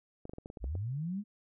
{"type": "clicks", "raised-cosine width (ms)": 2, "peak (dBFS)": -30, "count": 9, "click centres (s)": [0.254, 0.295, 0.335, 0.384, 0.459, 0.501, 0.572, 0.642, 0.753]}
{"type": "linear sweep", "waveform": "sine", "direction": "up", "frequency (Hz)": [47.09, 214], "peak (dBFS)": -33, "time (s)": [0.6, 1.24], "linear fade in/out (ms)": 50}
{"effects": []}